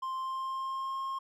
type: tone with pitch glide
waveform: triangle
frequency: 1049 to 1071.7 Hz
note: C6 to C6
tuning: +4 to +41 cents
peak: -31 dBFS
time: 0.02-1.19 s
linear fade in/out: 10 ms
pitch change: +37 cents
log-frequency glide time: 0.16-1 s
effects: none